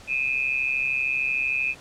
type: tone pair together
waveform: sine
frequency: 2449 / 2582 Hz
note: D#7 / E7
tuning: -28 / -37 cents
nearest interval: minor second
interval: 91 cents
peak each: -25 dBFS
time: 0.07-1.75 s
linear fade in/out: 50 ms
effects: pink hiss -47 dBFS RMS until 1.8 s + low-pass 8000 Hz 12 dB/octave